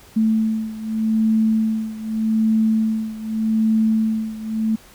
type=beating tone pair; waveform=sine; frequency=220 / 220.83 Hz; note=A3 / A3; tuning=0 / +7 cents; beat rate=0.83 Hz; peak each=-18 / -21 dBFS; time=0.16-4.76 s; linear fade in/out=10 ms; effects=pink hiss -47 dBFS RMS until 4.94 s